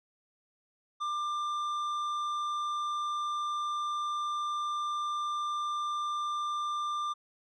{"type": "tone with tanh clipping", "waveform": "sine", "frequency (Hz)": 1191, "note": "D6", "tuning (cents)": 24, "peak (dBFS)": -32, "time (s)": [1, 7.14], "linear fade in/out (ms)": 20, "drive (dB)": 9, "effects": []}